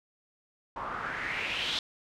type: noise with low-pass filter sweep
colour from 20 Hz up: white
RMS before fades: -34 dBFS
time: 0.76-1.79 s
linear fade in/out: 2 ms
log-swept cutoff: 1000 to 3800 Hz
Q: 4.1
effects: none